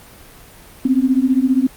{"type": "beating tone pair", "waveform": "sine", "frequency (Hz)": [253.5, 268.5], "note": ["B3", "C4"], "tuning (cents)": [45, 45], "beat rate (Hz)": 15, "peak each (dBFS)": -15, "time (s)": [0.85, 1.67], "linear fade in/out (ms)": 5, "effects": ["pink hiss -42 dBFS RMS until 1.76 s", "Opus 32 kbps"]}